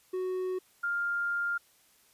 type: tone pair in turn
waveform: triangle / sine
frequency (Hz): 370 / 1401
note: F#4 / F6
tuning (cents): 0 / +5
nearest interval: octave + major seventh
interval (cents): 2305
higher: second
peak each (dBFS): -28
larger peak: neither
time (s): 0.13-0.59 / 0.83-1.58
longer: second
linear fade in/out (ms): 10
effects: white hiss -64 dBFS RMS until 2.13 s + resampled to 32000 Hz